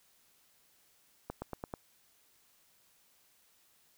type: accelerating click train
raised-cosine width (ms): 1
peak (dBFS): -24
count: 5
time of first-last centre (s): 1.3-1.739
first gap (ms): 120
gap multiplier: 0.94
effects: white hiss -68 dBFS RMS until 3.97 s